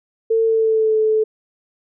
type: tone with pitch glide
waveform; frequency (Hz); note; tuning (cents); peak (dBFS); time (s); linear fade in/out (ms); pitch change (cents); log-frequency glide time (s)
sine; 449.8 to 435.2; A4 to A4; +38 to -19; -13; 0.3-1.24; 10; -57; 0.44-0.97
effects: none